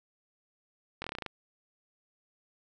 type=slowing click train; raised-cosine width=0.3 ms; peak=-20 dBFS; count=9; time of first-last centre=1.02-1.263 s; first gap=22 ms; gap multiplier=1.09; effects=none